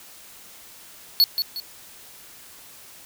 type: tone with echo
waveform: square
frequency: 4397 Hz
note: C#8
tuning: 15 cents flat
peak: -13 dBFS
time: 1.2-1.24 s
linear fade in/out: 0 ms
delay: 180 ms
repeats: 2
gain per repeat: -8 dB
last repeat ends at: 1.6 s
effects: white hiss -46 dBFS RMS until 3.05 s